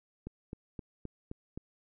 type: click train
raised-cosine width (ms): 3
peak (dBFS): -27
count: 6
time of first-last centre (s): 0.27-1.575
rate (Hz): 3.83
effects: none